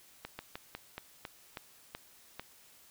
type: slowing click train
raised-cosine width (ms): 0.3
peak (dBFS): -24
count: 9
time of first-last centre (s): 0.25-2.396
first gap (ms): 140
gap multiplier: 1.18
effects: white hiss -60 dBFS RMS until 2.9 s